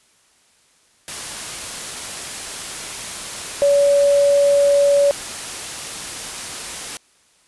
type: tone in noise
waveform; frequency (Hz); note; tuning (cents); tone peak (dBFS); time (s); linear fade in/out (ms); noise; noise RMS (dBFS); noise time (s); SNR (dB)
sine; 568; C#5; +42; -11; 3.62-5.11; 0; white; -29; 1.08-6.97; +15
effects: white hiss -57 dBFS RMS until 7.47 s + resampled to 24000 Hz